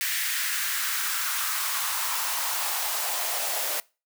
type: noise with high-pass filter sweep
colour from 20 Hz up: white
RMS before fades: -28 dBFS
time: 0.01-3.8 s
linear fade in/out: 0 ms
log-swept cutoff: 1900 to 590 Hz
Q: 2.6
effects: noise-tail reverb RT60 0.3 s tail -23 dB re dry